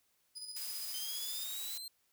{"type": "tone with tremolo", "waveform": "30% pulse", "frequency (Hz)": 4978, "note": "D#8", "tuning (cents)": 0, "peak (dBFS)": -39, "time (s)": [0.35, 1.45], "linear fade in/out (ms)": 20, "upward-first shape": "square", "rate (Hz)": 15, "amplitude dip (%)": 45}
{"type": "noise", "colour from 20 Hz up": "blue", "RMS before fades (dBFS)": -43, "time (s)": [0.56, 1.78], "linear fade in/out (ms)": 5}
{"type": "linear sweep", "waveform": "sawtooth", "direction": "up", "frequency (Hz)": [3079, 4186], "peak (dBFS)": -40, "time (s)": [0.94, 1.88], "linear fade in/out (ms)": 2}
{"effects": ["white hiss -75 dBFS RMS until 2.12 s"]}